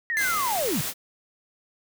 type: linear sweep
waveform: sine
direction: down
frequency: 1919 to 116.8 Hz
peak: -24 dBFS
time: 0.1-0.81 s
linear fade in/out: 0 ms
type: tone with exponential decay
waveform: 45% pulse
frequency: 2067 Hz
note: C7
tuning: 22 cents flat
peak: -23 dBFS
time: 0.17-0.86 s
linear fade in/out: 0 ms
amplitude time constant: 150 ms
type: noise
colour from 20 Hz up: white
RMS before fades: -30 dBFS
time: 0.17-0.94 s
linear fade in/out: 50 ms
effects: none